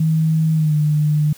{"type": "tone with pitch glide", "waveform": "sine", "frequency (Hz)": [159, 150.6], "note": ["D#3", "D3"], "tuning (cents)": [38, 44], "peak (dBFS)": -13, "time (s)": [0, 1.33], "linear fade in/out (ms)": 5, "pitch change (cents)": -94, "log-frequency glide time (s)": [0.54, 0.75], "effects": ["white hiss -45 dBFS RMS until 1.37 s"]}